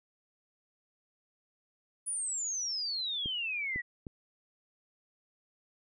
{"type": "exponential sweep", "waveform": "sine", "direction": "down", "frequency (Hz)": [9956, 1900], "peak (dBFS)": -32, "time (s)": [2.06, 3.82], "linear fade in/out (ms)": 20}
{"type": "clicks", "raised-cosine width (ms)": 3, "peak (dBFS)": -28, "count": 3, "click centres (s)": [3.259, 3.76, 4.068]}
{"effects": []}